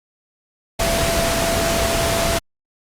sine tone in noise, 671 Hz, E5, 31 cents sharp, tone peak -21 dBFS, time 0.79-2.39 s, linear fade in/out 10 ms, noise pink, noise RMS -20 dBFS, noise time 0.79-2.39 s, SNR -4 dB, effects low-pass 12000 Hz 12 dB/octave + Opus 48 kbps

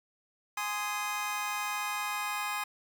25% pulse chord, Ab major, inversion none, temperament just, 830.6 / 1038.3 / 1245.9 Hz, Ab5 / C6 / Eb6, 0 / -14 / +2 cents, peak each -33 dBFS, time 0.57-2.64 s, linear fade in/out 5 ms, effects 9-bit

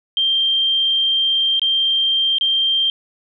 sine tone with dropouts, 3169 Hz, G7, 18 cents sharp, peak -14 dBFS, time 0.17-2.9 s, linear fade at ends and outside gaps 1 ms, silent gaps 1.595-1.617 / 2.384-2.41 s, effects none

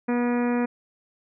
harmonic tone with a mistuned harmonic, 241.9 Hz, B3, 36 cents flat, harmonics 1 / 2 / 3 / 4 / 5 / 6 / 7 / 8 / 9 / 10, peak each -22 / -28 / -35 / -35 / -40 / -40 / -40 / -41 / -46 / -42 dBFS, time 0.08-0.66 s, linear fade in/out 10 ms, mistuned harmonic 5, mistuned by +24 cents, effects none

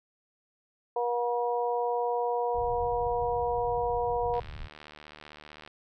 harmonic tone, 240 Hz, B3, 49 cents flat, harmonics 2 / 3 / 4, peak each -29 / -31 / -32 dBFS, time 0.96-4.4 s, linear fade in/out 5 ms
pink low-pass noise, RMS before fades -41 dBFS, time 2.54-4.68 s, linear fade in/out 10 ms, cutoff 130 Hz, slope 24 dB/octave
click train, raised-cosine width 0.3 ms, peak -30 dBFS, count 102, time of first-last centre 4.34-5.676 s, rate 75.6 Hz
effects none

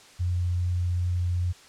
sine tone with vibrato, 88.7 Hz, F2, 27 cents sharp, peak -23 dBFS, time 0.19-1.53 s, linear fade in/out 20 ms, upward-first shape triangle, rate 2.5 Hz, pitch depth 8 cents each way, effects white hiss -51 dBFS RMS until 1.68 s + low-pass 7000 Hz 12 dB/octave

